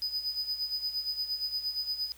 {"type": "tone with tremolo", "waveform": "triangle", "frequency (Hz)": 4986, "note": "D#8", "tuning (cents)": 3, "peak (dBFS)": -27, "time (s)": [0.02, 2.12], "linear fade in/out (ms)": 0, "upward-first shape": "sine", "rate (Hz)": 8.6, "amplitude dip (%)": 70, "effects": ["added 60 Hz sine -59 dBFS peak until 2.17 s", "white hiss -57 dBFS RMS until 2.17 s"]}